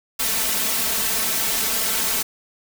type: noise with comb filter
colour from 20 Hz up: white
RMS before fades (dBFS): -22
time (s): 0.19-2.23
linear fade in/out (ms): 10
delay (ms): 4.5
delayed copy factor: +1
effects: none